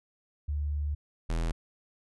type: tone pair in turn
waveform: sine / square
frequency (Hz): 73.42 / 41.21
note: D2 / E1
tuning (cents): 0 / 0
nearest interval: minor seventh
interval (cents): 1000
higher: first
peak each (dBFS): -28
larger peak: neither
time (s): 0.48-0.95 / 1.29-1.52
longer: first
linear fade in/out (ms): 10
effects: resampled to 24000 Hz